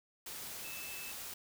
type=tone in noise; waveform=sine; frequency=2625 Hz; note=E7; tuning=8 cents flat; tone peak=-47 dBFS; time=0.64-1.12 s; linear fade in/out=5 ms; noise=white; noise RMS=-45 dBFS; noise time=0.26-1.34 s; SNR=-5 dB; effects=none

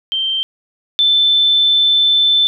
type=tone pair in turn; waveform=sine; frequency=3136 / 3530 Hz; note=G7 / A7; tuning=0 / +5 cents; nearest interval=major second; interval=205 cents; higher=second; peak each=-15 / -9 dBFS; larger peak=second; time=0.12-0.43 / 0.99-2.47 s; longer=second; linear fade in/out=0 ms; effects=none

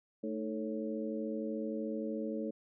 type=harmonic tone with a mistuned harmonic; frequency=110 Hz; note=A2; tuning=in tune; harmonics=2 / 3 / 4 / 5; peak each=-38 / -40 / -41 / -42 dBFS; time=0.23-2.51 s; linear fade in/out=10 ms; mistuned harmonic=3; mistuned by=-90 cents; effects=none

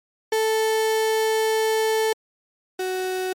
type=tone pair in turn; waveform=35% pulse; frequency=440 / 371.9 Hz; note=A4 / F#4; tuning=0 / +9 cents; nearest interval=minor third; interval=291 cents; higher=first; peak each=-17 / -22 dBFS; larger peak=first; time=0.32-2.13 / 2.79-3.33 s; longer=first; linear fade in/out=5 ms; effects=MP3 64 kbps

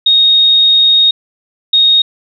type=tone pair in turn; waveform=sine; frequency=3729 / 3729 Hz; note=A#7 / A#7; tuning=0 / 0 cents; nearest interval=unison; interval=0 cents; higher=neither; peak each=-5 dBFS; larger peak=neither; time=0.06-1.11 / 1.73-2.02 s; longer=first; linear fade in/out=5 ms; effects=none

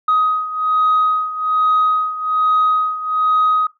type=beating tone pair; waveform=sine; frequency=1256 / 1257.2 Hz; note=D#6 / D#6; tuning=+16 / +18 cents; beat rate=1.2 Hz; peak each=-14 / -18 dBFS; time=0.08-3.67 s; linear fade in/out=5 ms; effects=noise-tail reverb RT60 0.2 s tail -18 dB re dry + tanh soft clip ceiling -8 dBFS

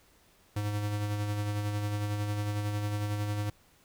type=tone with tremolo; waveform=square; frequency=103.83 Hz; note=G#2; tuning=in tune; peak=-29 dBFS; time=0.56-3.5 s; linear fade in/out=5 ms; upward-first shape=sine; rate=11 Hz; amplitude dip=35%; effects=pink hiss -63 dBFS RMS until 3.84 s

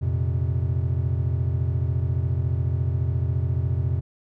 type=chord; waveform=triangle; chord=F suspended fourth; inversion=none; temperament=equal; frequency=87.31 / 116.54 / 130.81 Hz; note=F2 / Bb2 / C3; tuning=0 / 0 / 0 cents; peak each=-22 / -25 / -24 dBFS; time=0.01-4.01 s; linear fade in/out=20 ms; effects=none

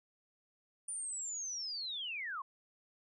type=linear sweep; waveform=sine; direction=down; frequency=9397 to 1019 Hz; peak=-38 dBFS; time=0.88-2.42 s; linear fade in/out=5 ms; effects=none

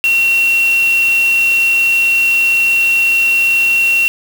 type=tone in noise; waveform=sine; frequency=2731 Hz; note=F7; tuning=39 cents flat; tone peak=-9 dBFS; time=0.04-4.08 s; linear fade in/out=0 ms; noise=white; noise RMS=-27 dBFS; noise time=0.04-4.08 s; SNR=+15 dB; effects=none

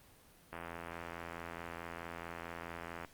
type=click train; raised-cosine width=0.5 ms; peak=-28 dBFS; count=214; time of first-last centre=0.53-3.048 s; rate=84.6 Hz; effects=pink hiss -62 dBFS RMS until 3.13 s + Opus 32 kbps

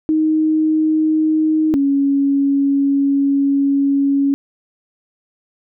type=tone pair in turn; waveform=sine; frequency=312.5 / 278.4 Hz; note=D#4 / C#4; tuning=+8 / +8 cents; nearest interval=major second; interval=200 cents; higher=first; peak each=-12 dBFS; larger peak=neither; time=0.09-1.74 / 1.74-4.34 s; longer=second; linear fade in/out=0 ms; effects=none

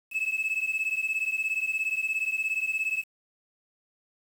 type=beating tone pair; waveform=sine; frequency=2590 / 2607 Hz; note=E7 / E7; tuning=-31 / -20 cents; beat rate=17 Hz; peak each=-27 dBFS; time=0.11-3.04 s; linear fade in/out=50 ms; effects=tanh soft clip ceiling -23 dBFS + 8-bit

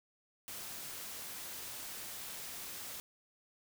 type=noise; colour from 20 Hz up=white; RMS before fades=-45 dBFS; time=0.48-3 s; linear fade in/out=0 ms; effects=none

